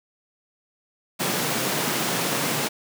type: high-pass noise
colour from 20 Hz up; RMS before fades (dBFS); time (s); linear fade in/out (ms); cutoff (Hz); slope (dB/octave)
pink; -25; 1.19-2.69; 20; 130; 48
effects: none